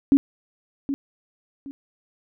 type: tone with echo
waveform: sine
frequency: 277.2 Hz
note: C#4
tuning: in tune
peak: -11 dBFS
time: 0.12-0.17 s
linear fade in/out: 0 ms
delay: 770 ms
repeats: 2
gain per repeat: -11 dB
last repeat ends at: 1.71 s
effects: none